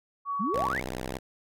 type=tone; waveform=sine; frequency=1127 Hz; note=C#6; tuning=28 cents sharp; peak=-28 dBFS; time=0.25-0.74 s; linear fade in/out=50 ms
type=exponential sweep; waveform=sine; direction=up; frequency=174.61 to 2349 Hz; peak=-28 dBFS; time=0.39-0.81 s; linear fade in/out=20 ms
type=tone with vibrato; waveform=5% pulse; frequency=63.5 Hz; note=B1; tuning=49 cents sharp; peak=-22 dBFS; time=0.53-1.19 s; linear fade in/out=20 ms; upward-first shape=sine; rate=18 Hz; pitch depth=290 cents each way
effects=none